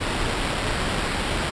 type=noise with sample-and-hold; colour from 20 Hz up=pink; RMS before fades=-25 dBFS; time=0-1.51 s; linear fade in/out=20 ms; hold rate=6300 Hz; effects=resampled to 22050 Hz